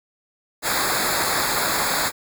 pink noise with comb filter, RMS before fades -22 dBFS, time 0.62-2.12 s, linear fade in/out 50 ms, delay 0.34 ms, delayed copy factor -0.9, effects none

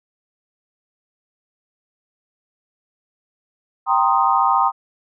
sine chord, C minor seventh, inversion second, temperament equal, 784 / 932.3 / 1046.5 / 1244.5 Hz, G5 / Bb5 / C6 / Eb6, 0 / 0 / 0 / 0 cents, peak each -19 dBFS, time 3.86-4.72 s, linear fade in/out 50 ms, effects none

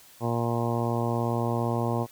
harmonic tone, 117.7 Hz, A#2, 17 cents sharp, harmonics 1 / 2 / 3 / 4 / 5 / 6 / 7 / 8 / 9, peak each -28 / -31 / -33 / -34 / -35 / -36 / -36 / -37 / -38 dBFS, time 0.2-2.07 s, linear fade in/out 50 ms, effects white hiss -53 dBFS RMS until 2.11 s

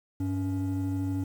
triangle tone pair together, 98 / 281.2 Hz, G2 / C#4, 0 / +25 cents, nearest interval octave + tritone, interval 1825 cents, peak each -27 dBFS, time 0.2-1.24 s, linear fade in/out 5 ms, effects tanh soft clip ceiling -21 dBFS + 9-bit

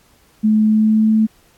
sine tone with pitch glide, 215.6 to 218.6 Hz, A3 to A3, -35 to -11 cents, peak -10 dBFS, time 0.43-1.27 s, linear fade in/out 20 ms, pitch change +24 cents, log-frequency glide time 0.65-1.12 s, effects pink hiss -54 dBFS RMS until 1.57 s + AAC 64 kbps

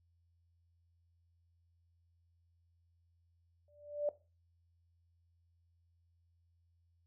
sine tone with exponential growth, 587.3 Hz, D5, in tune, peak -28 dBFS, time 3.68-4.09 s, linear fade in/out 2 ms, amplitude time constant 88 ms, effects noise-tail reverb RT60 0.3 s tail -17 dB re dry + added 85 Hz sine -70 dBFS peak until 7.06 s

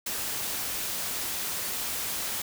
white noise, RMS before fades -32 dBFS, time 0.06-2.42 s, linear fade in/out 5 ms, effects none

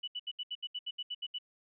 sine tone bursts, 2960 Hz, F#7, in tune, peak -35 dBFS, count 12, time 0.03-1.386 s, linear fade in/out 10 ms, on 47 ms, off 72 ms, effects none

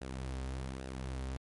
sawtooth tone with flanger, 65.41 Hz, C2, in tune, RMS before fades -40 dBFS, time 0.01-1.37 s, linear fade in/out 5 ms, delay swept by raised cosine 0.89 to 6.09 ms, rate 1.2 Hz, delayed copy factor -0.5, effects MP3 48 kbps

